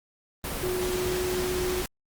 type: tone in noise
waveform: sine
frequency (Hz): 364.8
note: F#4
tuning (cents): -24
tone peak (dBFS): -27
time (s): 0.63-1.82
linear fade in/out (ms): 2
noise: pink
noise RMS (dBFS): -32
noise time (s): 0.44-1.86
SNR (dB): +2
effects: Opus 32 kbps